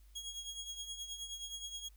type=tone with tremolo; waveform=25% pulse; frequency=3299 Hz; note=G#7; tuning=12 cents flat; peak=-36 dBFS; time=0.15-1.89 s; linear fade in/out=10 ms; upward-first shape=triangle; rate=9.5 Hz; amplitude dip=70%; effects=added 50 Hz sine -57 dBFS peak until 1.96 s + white hiss -72 dBFS RMS until 1.96 s